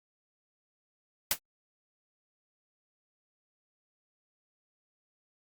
white noise with exponential decay, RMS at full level -21 dBFS, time 1.31-1.39 s, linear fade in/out 2 ms, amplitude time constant 16 ms, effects Opus 48 kbps

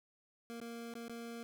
25% pulse tone with dropouts, 233.1 Hz, A#3, in tune, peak -40 dBFS, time 0.5-1.43 s, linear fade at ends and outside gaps 0 ms, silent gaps 0.602-0.614 / 0.938-0.953 / 1.082-1.096 s, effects none

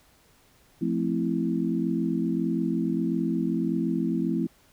sine chord, F major seventh, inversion none, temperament equal, 174.61 / 220 / 261.6 / 329.6 Hz, F3 / A3 / C4 / E4, 0 / 0 / 0 / 0 cents, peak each -29 dBFS, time 0.81-4.47 s, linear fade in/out 10 ms, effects pink hiss -60 dBFS RMS until 4.72 s

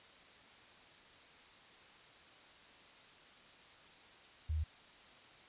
sine tone, 78 Hz, D#2, 5 cents sharp, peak -33 dBFS, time 4.49-4.64 s, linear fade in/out 10 ms, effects white hiss -59 dBFS RMS until 5.48 s + resampled to 8000 Hz

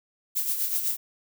violet noise with tremolo, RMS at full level -25 dBFS, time 0.35-0.97 s, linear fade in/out 20 ms, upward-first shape sine, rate 8 Hz, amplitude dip 55%, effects none

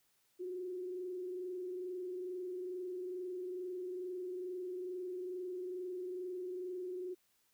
sine tone with frequency modulation, 364.2 Hz, F#4, 27 cents flat, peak -39 dBFS, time 0.39-7.15 s, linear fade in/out 20 ms, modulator 22.3 Hz, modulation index 0.43, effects white hiss -75 dBFS RMS until 7.53 s

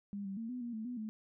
sine tone with pitch steps, 201.8 / 194.6 / 227.1 / 249.5 / 237.8 / 219.4 / 246.5 / 216.8 Hz, G#3 / G3 / A#3 / B3 / A#3 / A3 / B3 / A3, -49 / -12 / -45 / +18 / +35 / -5 / -3 / -25 cents, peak -38 dBFS, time 0.13-1.09 s, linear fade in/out 0 ms, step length 120 ms, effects none

